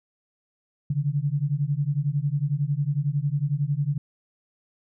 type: beating tone pair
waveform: sine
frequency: 138.59 / 149.59 Hz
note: C#3 / D3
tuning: 0 / +32 cents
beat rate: 11 Hz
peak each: -25 dBFS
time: 0.9-3.98 s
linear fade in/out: 5 ms
effects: none